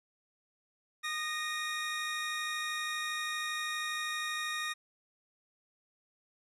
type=tone pair together; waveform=25% pulse; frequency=1225.6 / 1864.7 Hz; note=D#6 / A#6; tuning=-27 / 0 cents; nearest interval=perfect fifth; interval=727 cents; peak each=-34 / -32 dBFS; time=1.03-4.74 s; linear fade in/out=20 ms; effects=low-pass 10000 Hz 12 dB/octave